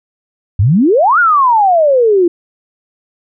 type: exponential two-way sweep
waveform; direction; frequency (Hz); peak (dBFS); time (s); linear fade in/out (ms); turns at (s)
sine; up then down; 87.31 to 1473 to 335.2; -6; 0.59-2.28; 5; 1.19
effects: none